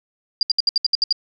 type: tone bursts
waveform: sine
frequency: 4797 Hz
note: D8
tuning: 36 cents sharp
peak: -13 dBFS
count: 9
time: 0.41-1.126 s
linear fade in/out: 2 ms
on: 20 ms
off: 67 ms
effects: none